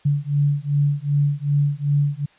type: beating tone pair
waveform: sine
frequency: 142.8 / 145.4 Hz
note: D3 / D3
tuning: -48 / -17 cents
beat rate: 2.6 Hz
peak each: -20 / -20 dBFS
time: 0.05-2.26 s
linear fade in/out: 10 ms
effects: white hiss -55 dBFS RMS until 2.38 s + resampled to 8000 Hz